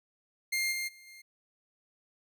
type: tone with level steps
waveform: sawtooth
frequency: 2114 Hz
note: C7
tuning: 17 cents sharp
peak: -25 / -29 / -49 / -46 dBFS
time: 0.52-1.22 s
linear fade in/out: 10 ms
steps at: 0.71 / 0.87 / 1.06 s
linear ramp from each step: 20 ms
effects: none